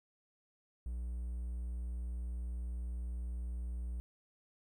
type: tone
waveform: triangle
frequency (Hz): 60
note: B1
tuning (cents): -49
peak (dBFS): -35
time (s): 0.86-4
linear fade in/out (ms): 0
effects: 12-bit